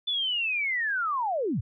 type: linear sweep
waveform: sine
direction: down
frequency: 3512 to 77.6 Hz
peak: -25 dBFS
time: 0.07-1.61 s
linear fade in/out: 10 ms
effects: none